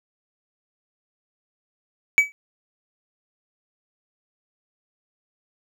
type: tone with exponential decay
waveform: triangle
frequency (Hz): 2285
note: D7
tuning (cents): -48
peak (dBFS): -6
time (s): 2.18-2.32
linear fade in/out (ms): 0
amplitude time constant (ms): 29
effects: none